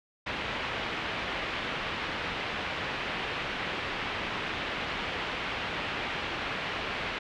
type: low-pass noise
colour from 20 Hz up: white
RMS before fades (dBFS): -34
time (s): 0.26-7.19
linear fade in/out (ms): 10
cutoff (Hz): 3000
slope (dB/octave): 24
effects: none